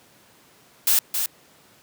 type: noise with echo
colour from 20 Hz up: blue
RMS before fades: -18 dBFS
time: 0.87-0.99 s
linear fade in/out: 2 ms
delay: 270 ms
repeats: 1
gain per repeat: -6 dB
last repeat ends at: 1.26 s
effects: pink hiss -54 dBFS RMS until 1.82 s + high-pass 150 Hz 12 dB/octave